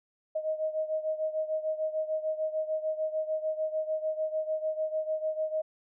sine beating tone pair, 624 / 630.7 Hz, D#5 / D#5, +5 / +23 cents, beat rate 6.7 Hz, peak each -30 / -34 dBFS, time 0.35-5.62 s, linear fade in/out 10 ms, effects none

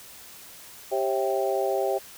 harmonic tone with a mistuned harmonic, 130.81 Hz, C3, in tune, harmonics 3 / 4 / 5 / 6, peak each -27 / -28 / -29 / -30 dBFS, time 0.91-1.99 s, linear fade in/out 20 ms, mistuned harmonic 4, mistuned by +51 cents, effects white hiss -46 dBFS RMS until 2.17 s

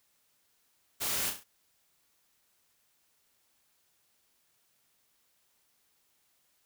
white noise with echo, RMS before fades -33 dBFS, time 1-1.31 s, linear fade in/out 20 ms, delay 33 ms, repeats 4, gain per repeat -6 dB, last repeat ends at 1.442 s, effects white hiss -72 dBFS RMS until 6.65 s

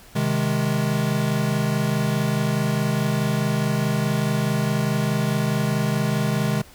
square chord, Ab major, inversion first, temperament equal, 130.81 / 155.56 / 207.7 Hz, C3 / Eb3 / Ab3, 0 / 0 / 0 cents, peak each -25 dBFS, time 0.15-6.62 s, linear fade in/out 10 ms, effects pink hiss -48 dBFS RMS until 6.74 s

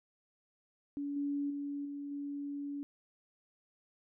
sine tone with level steps, 285 Hz, C#4, 48 cents sharp, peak -35 / -32 / -36 / -39 / -37 dBFS, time 0.97-2.83 s, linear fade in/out 0 ms, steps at 1.16 / 1.5 / 1.85 / 2.11 s, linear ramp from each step 5 ms, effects none

